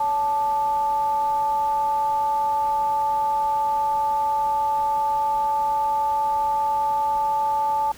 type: tone with frequency modulation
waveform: sine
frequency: 875 Hz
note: A5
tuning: 10 cents flat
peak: -19 dBFS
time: 0-7.92 s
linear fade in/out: 5 ms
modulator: 312 Hz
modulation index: 0.32
effects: pink hiss -45 dBFS RMS until 7.97 s